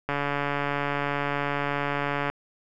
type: click train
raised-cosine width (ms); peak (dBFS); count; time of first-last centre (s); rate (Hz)
0.5; -12; 317; 0.09-2.3; 143
effects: none